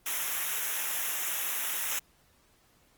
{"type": "noise with comb filter", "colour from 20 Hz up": "white", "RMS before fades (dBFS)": -31, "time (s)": [0.06, 1.99], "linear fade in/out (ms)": 2, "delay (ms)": 0.22, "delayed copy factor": -1, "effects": ["pink hiss -65 dBFS RMS until 2.97 s", "Opus 32 kbps"]}